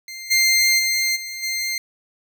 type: tone with level steps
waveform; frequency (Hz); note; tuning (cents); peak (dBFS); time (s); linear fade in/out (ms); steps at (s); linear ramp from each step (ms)
20% pulse; 2099; C7; +5; -27 / -9 / -13 / -24 / -17; 0.08-1.78; 2; 0.3 / 0.78 / 1.15 / 1.42; 20
effects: none